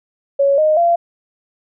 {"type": "tone with pitch steps", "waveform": "sine", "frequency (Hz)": [557, 618, 685.7], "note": ["C#5", "D#5", "F5"], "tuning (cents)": [8, -12, -32], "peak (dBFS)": -10, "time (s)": [0.39, 0.96], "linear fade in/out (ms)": 10, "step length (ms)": 190, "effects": []}